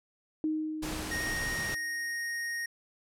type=tone with exponential decay; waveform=sine; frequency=311.1 Hz; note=D#4; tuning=in tune; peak=-26 dBFS; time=0.44-2.15 s; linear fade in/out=1 ms; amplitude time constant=370 ms
type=noise; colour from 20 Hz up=pink; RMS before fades=-37 dBFS; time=0.82-1.75 s; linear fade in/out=10 ms
type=tone; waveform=square; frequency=1864.7 Hz; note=A#6; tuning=in tune; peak=-33 dBFS; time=1.11-2.66 s; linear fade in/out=5 ms
effects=low-pass 12000 Hz 12 dB/octave